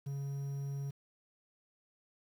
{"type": "tone with quantisation", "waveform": "triangle", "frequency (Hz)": 139.5, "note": "C#3", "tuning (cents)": 11, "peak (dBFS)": -34, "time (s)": [0.06, 0.91], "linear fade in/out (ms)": 10, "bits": 10, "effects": []}